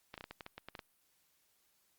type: clicks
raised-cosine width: 0.3 ms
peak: -29 dBFS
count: 11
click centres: 0.141 / 0.178 / 0.209 / 0.241 / 0.31 / 0.408 / 0.464 / 0.58 / 0.686 / 0.752 / 0.792 s
effects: white hiss -74 dBFS RMS until 1.98 s + Opus 48 kbps